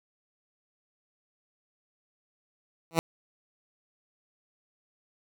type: tone with exponential growth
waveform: 10% pulse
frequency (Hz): 164.6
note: E3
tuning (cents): -2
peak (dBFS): -9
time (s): 2.91-2.99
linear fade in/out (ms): 0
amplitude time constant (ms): 16
effects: none